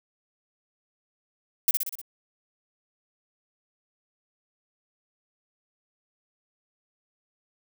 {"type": "noise with echo", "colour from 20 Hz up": "violet", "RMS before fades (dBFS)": -20, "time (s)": [1.68, 1.71], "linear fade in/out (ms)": 2, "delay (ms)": 61, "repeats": 5, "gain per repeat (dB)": -4, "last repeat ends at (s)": 2.015, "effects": []}